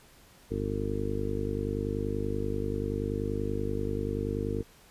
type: harmonic tone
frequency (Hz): 50.4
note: G1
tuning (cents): +49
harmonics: 1 / 2 / 3 / 4 / 5 / 6 / 7 / 8 / 9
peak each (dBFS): -36 / -35 / -41 / -40 / -37 / -40 / -38 / -41 / -35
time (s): 0.5-4.63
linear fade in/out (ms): 20
effects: pink hiss -57 dBFS RMS until 4.9 s + resampled to 32000 Hz